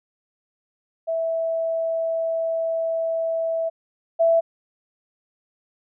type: tone pair in turn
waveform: sine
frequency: 656 / 662.9 Hz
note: E5 / E5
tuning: -9 / +10 cents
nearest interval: unison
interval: 19 cents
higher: second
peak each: -21 / -14 dBFS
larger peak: second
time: 1.07-3.7 / 4.19-4.41 s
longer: first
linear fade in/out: 20 ms
effects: none